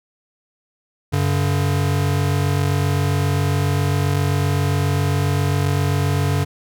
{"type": "tone pair together", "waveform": "square", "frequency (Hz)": [95.31, 142.8], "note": ["G2", "D3"], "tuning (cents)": [-48, -48], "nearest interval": "perfect fifth", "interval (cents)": 700, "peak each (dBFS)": [-20, -20], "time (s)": [1.12, 6.45], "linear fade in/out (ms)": 20, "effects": []}